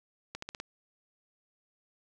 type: accelerating click train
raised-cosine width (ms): 0.2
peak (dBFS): -21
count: 5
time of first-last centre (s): 0.35-0.601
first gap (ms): 74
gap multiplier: 0.89
effects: none